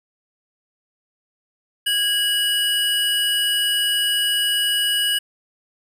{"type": "tone pair together", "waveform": "square", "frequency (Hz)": [1644.4, 2930], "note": ["G#6", "F#7"], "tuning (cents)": [-18, -18], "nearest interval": "minor seventh", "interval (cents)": 1000, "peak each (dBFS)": [-26, -19], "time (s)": [1.86, 5.19], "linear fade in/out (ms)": 10, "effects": []}